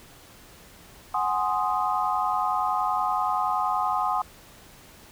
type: chord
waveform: sine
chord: Ab dominant seventh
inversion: third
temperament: equal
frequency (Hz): 740 / 830.6 / 1046.5 / 1244.5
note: Gb5 / Ab5 / C6 / Eb6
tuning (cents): 0 / 0 / 0 / 0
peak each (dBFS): -28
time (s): 1.14-4.22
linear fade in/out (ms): 5
effects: pink hiss -50 dBFS RMS until 5.11 s